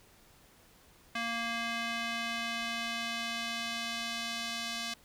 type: tone with band-pass filter sweep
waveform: square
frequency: 231.9 Hz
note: A#3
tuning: 9 cents flat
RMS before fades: -36 dBFS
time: 1.15-4.94 s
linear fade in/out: 5 ms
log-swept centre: 2200 to 4100 Hz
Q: 1.1
effects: pink hiss -61 dBFS RMS until 5.04 s